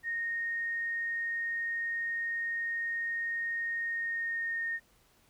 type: tone with pitch glide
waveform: sine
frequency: 1854 to 1840.1 Hz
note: A#6 to A#6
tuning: -10 to -23 cents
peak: -31 dBFS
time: 0.03-4.8 s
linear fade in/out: 50 ms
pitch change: -13 cents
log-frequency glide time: 3.82-4.65 s
effects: pink hiss -66 dBFS RMS until 5.29 s